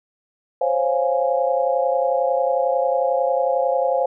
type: chord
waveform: sine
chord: Db major seventh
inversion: third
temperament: equal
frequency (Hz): 523.3 / 554.4 / 698.5 / 830.6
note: C5 / Db5 / F5 / Ab5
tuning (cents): 0 / 0 / 0 / 0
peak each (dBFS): -20 / -23 / -23 / -25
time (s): 0.61-4.06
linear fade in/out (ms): 5
effects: none